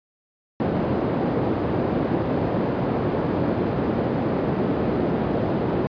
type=band-pass noise; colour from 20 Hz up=white; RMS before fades=-23 dBFS; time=0.6-5.87 s; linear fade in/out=0 ms; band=110 to 410 Hz; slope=12 dB/octave; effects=resampled to 11025 Hz